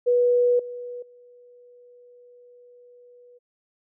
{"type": "tone with level steps", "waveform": "sine", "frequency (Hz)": 488.4, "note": "B4", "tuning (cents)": -19, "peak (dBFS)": [-16, -32, -48], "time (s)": [0.06, 3.39], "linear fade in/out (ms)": 20, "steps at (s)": [0.59, 1.02], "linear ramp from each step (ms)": 5, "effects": []}